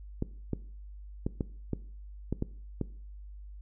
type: clicks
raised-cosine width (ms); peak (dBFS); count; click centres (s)
3; -17; 8; 0.224 / 0.533 / 1.265 / 1.408 / 1.733 / 2.326 / 2.424 / 2.813
effects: noise-tail reverb RT60 0.5 s tail -19 dB re dry + added 50 Hz sine -43 dBFS peak until 3.61 s